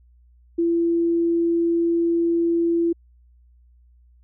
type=tone; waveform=sine; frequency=337.6 Hz; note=E4; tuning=41 cents sharp; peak=-17 dBFS; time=0.58-2.93 s; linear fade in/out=10 ms; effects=added 60 Hz sine -51 dBFS peak until 4.23 s